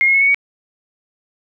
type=tone with pitch steps; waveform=sine; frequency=2136 / 2163 / 2191 / 2219 / 2247 Hz; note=C7 / C#7 / C#7 / C#7 / C#7; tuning=+35 / -43 / -21 / +1 / +23 cents; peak=-10 dBFS; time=0.01-0.345 s; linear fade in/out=0 ms; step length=67 ms; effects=none